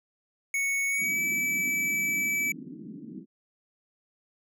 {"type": "tone with pitch glide", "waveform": "square", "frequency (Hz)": [2217, 2303], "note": ["C#7", "D7"], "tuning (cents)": [0, -34], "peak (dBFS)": -26, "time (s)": [0.54, 2.52], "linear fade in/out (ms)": 2, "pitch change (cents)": 66, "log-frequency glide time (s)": [0.89, 1.2]}
{"type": "band-pass noise", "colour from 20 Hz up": "pink", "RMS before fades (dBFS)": -42, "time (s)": [0.98, 3.26], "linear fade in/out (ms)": 50, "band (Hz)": [170, 330], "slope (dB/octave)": 48}
{"effects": []}